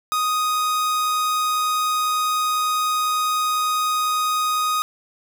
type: tone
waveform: 45% pulse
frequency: 1246 Hz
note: D#6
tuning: 2 cents sharp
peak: -19 dBFS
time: 0.12-4.82 s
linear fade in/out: 0 ms
effects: none